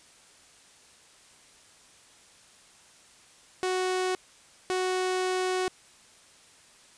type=tone bursts at uneven times; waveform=sawtooth; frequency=369.9 Hz; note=F#4; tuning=in tune; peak=-22 dBFS; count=2; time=3.63-4.15 / 4.7-5.68 s; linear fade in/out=0 ms; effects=white hiss -56 dBFS RMS until 6.97 s + resampled to 22050 Hz